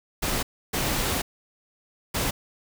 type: noise bursts at uneven times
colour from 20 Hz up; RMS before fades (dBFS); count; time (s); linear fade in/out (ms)
pink; -26; 3; 0.22-0.43 / 0.73-1.22 / 2.14-2.31; 10
effects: none